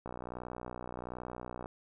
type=click train; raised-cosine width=1 ms; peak=-27 dBFS; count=99; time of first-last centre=0.06-1.659 s; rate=61.3 Hz; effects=none